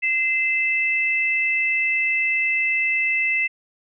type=tone pair together; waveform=sine; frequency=2065 / 2637 Hz; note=C7 / E7; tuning=-23 / 0 cents; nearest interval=major third; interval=423 cents; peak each=-21 dBFS; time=0.02-3.48 s; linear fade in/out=20 ms; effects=none